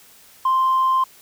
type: tone with tanh clipping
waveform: triangle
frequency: 1046.5 Hz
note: C6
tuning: in tune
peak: -15 dBFS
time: 0.45-1.04 s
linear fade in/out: 5 ms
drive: 5 dB
effects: white hiss -49 dBFS RMS until 1.21 s